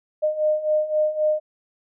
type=beating tone pair; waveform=sine; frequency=610 / 613.8 Hz; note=D#5 / D#5; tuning=-34 / -24 cents; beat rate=3.8 Hz; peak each=-24 / -20 dBFS; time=0.22-1.4 s; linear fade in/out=20 ms; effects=none